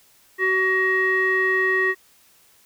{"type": "tone with low-pass filter", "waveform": "square", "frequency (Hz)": 376.8, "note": "F#4", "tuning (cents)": 32, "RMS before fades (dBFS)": -20, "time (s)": [0.38, 1.95], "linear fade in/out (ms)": 50, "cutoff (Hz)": 1900, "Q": 8.5, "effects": ["white hiss -56 dBFS RMS until 2.65 s"]}